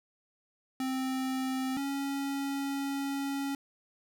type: tone pair in turn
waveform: square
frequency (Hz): 261.6 / 277.2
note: C4 / C#4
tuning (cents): 0 / 0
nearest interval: minor second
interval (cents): 100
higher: second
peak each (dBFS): -31 / -32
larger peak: first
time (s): 0.8-1.77 / 1.77-3.55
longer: second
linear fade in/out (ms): 2
effects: none